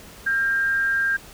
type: tone with amplitude modulation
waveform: sine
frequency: 1600 Hz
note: G6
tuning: 35 cents sharp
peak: -17 dBFS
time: 0.26-1.17 s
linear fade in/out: 10 ms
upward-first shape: sine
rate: 249 Hz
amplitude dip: 35%
effects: pink hiss -44 dBFS RMS until 1.33 s